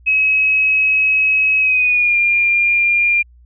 sine tone with pitch glide, 2558 to 2401 Hz, D#7 to D7, +47 to +38 cents, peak -11 dBFS, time 0.06-3.23 s, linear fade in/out 20 ms, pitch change -109 cents, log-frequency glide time 1.6-2.17 s, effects added 60 Hz sine -43 dBFS peak until 3.45 s

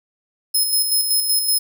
10% pulse tone with tremolo, 5150 Hz, E8, 41 cents flat, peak -9 dBFS, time 0.54-1.59 s, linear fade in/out 10 ms, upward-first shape square, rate 5.3 Hz, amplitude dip 45%, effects none

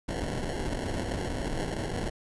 pink noise with sample-and-hold, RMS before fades -32 dBFS, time 0.08-2.1 s, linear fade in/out 10 ms, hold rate 1225 Hz, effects resampled to 24000 Hz

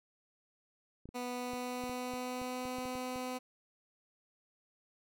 clicks, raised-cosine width 3 ms, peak -36 dBFS, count 12, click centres 1.056 / 1.09 / 1.535 / 1.838 / 1.896 / 2.137 / 2.416 / 2.654 / 2.785 / 2.855 / 2.954 / 3.159 s
15% pulse tone with pitch glide, 246.9 to 253.4 Hz, B3 to B3, 0 to +45 cents, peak -31 dBFS, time 1.14-3.39 s, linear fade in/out 20 ms, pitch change +45 cents, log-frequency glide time 1.3-2.82 s
effects none

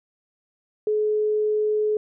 sine tone, 425.7 Hz, G#4, 43 cents sharp, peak -19 dBFS, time 0.87-1.97 s, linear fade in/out 2 ms, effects none

